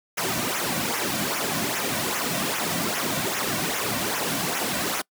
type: noise with flanger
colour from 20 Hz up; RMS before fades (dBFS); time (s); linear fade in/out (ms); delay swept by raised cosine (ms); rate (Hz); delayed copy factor
pink; -26; 0.17-5.02; 10; 0.22 to 2.42; 2.5; -0.7
effects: noise-tail reverb RT60 0.1 s tail -25 dB re dry + high-pass 150 Hz 12 dB/octave